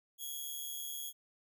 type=tone with amplitude modulation; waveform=5% pulse; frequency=3322 Hz; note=G#7; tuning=in tune; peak=-29 dBFS; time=0.18-1.13 s; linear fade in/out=50 ms; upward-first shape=sine; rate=139 Hz; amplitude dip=50%; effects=none